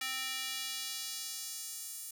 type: tone with high-pass filter sweep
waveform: square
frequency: 261.6 Hz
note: C4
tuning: in tune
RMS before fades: -40 dBFS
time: 0.01-2.11 s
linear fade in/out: 5 ms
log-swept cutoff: 2100 to 9000 Hz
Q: 1.1
effects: none